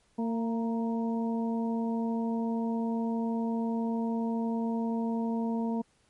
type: harmonic tone with a mistuned harmonic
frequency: 228.1 Hz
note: A#3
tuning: 37 cents flat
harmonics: 1 / 2 / 3 / 4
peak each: -28 / -37 / -41 / -40 dBFS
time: 0.18-5.82 s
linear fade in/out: 10 ms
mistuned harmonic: 4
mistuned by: +38 cents
effects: pink hiss -68 dBFS RMS until 6.09 s + MP3 48 kbps